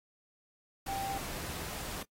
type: tone in noise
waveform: sine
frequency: 784 Hz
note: G5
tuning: in tune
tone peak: -34 dBFS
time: 0.88-1.18 s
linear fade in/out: 5 ms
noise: pink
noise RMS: -41 dBFS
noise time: 0.86-2.03 s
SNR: +4 dB
effects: noise-tail reverb RT60 0.1 s tail -22 dB re dry + AAC 48 kbps

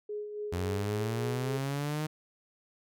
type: tone with tremolo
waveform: sine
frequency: 418.4 Hz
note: G#4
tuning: 13 cents sharp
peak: -33 dBFS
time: 0.09-1.58 s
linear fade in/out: 5 ms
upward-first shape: sine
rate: 3.6 Hz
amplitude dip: 50%
type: linear sweep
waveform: sawtooth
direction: up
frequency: 87.31 to 155.56 Hz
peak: -27 dBFS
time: 0.52-2.07 s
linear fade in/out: 10 ms
effects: none

